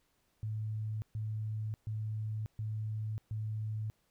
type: tone bursts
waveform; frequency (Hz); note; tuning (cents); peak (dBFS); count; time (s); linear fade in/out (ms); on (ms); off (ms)
sine; 108.3; A2; -27; -34; 5; 0.43-3.9; 0; 590; 130
effects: pink hiss -75 dBFS RMS until 4.1 s